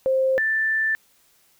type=tone pair in turn; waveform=sine; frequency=527 / 1767.7 Hz; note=C5 / A6; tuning=+12 / +8 cents; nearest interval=octave + major sixth; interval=2096 cents; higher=second; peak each=-17 / -19 dBFS; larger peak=first; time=0.06-0.38 / 0.38-0.95 s; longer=second; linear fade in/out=0 ms; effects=white hiss -60 dBFS RMS until 1.59 s